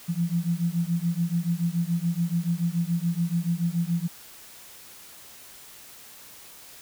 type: beating tone pair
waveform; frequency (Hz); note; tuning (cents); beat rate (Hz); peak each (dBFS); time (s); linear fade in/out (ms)
sine; 167 / 174; E3 / F3; +23 / -6; 7; -26; 0.08-4.08; 20
effects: white hiss -47 dBFS RMS until 6.81 s